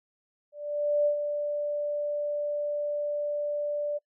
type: tone with ADSR envelope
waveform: sine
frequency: 587.3 Hz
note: D5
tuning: in tune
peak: -20 dBFS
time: 0.52-3.99 s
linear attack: 540 ms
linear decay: 97 ms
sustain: -7 dB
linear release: 23 ms
effects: noise-tail reverb RT60 0.1 s tail -25 dB re dry